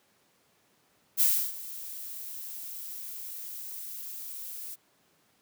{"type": "noise with ADSR envelope", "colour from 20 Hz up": "violet", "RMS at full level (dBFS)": -22, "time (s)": [1.17, 4.76], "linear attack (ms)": 39, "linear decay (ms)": 310, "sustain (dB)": -18, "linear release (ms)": 25, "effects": ["pink hiss -67 dBFS RMS until 5.41 s", "high-pass 150 Hz 12 dB/octave"]}